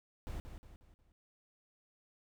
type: noise with echo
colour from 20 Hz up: brown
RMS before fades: -41 dBFS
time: 0.27-0.4 s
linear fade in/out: 0 ms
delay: 180 ms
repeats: 4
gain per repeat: -7 dB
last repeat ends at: 1.12 s
effects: none